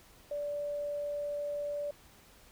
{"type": "tone", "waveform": "sine", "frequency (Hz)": 582, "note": "D5", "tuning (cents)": -16, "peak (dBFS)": -33, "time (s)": [0.31, 1.91], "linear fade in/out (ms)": 5, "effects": ["pink hiss -59 dBFS RMS until 2.51 s"]}